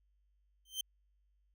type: tone with exponential growth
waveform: sawtooth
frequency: 3116 Hz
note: G7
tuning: 11 cents flat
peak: -29 dBFS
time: 0.65-0.81 s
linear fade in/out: 5 ms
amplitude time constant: 34 ms
effects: added 50 Hz sine -70 dBFS peak until 1.54 s